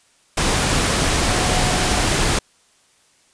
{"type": "tone in noise", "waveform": "sine", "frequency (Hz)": 730, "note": "F#5", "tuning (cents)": -24, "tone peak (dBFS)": -27, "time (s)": [1.29, 2.01], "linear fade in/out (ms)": 5, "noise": "pink", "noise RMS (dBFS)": -18, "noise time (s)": [0.37, 2.39], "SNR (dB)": -12, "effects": ["white hiss -57 dBFS RMS until 3.33 s", "resampled to 22050 Hz"]}